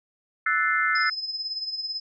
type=chord; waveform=sine; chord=F# half-diminished seventh; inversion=third; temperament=equal; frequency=1318.5 / 1480 / 1760 / 2093 Hz; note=E6 / F#6 / A6 / C7; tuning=0 / 0 / 0 / 0 cents; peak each=-26 dBFS; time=0.46-1.1 s; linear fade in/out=5 ms
type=tone with tremolo; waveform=sine; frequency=5100 Hz; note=D#8; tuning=42 cents sharp; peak=-26 dBFS; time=0.95-2 s; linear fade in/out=5 ms; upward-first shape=sine; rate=18 Hz; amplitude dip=60%
effects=none